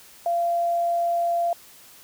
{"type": "tone", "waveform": "sine", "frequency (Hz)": 687, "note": "F5", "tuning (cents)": -29, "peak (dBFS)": -20, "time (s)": [0.26, 1.53], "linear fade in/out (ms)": 2, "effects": ["white hiss -49 dBFS RMS until 2.03 s"]}